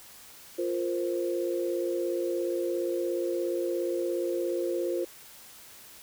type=chord; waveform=sine; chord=F suspended fourth; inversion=none; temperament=equal; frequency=349.2 / 466.2 / 523.3 Hz; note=F4 / Bb4 / C5; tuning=0 / 0 / 0 cents; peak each=-29 / -35 / -32 dBFS; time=0.58-5.05 s; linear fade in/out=10 ms; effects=white hiss -50 dBFS RMS until 6.02 s